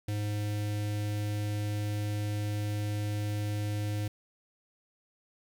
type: tone with notch filter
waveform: square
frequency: 104.3 Hz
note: G#2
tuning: 8 cents sharp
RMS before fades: -32 dBFS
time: 0.08-4.08 s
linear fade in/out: 5 ms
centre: 1100 Hz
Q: 1.2
effects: 10-bit